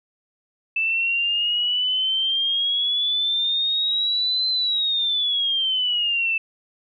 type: exponential two-way sweep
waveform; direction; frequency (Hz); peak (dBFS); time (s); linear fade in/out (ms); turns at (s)
sine; up then down; 2637 to 4086 to 2637; -19; 0.76-6.38; 5; 4.49
effects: none